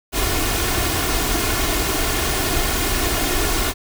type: noise with comb filter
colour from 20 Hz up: pink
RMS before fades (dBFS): -20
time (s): 0.12-3.74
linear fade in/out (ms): 50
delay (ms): 2.8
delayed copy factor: +0.6
effects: none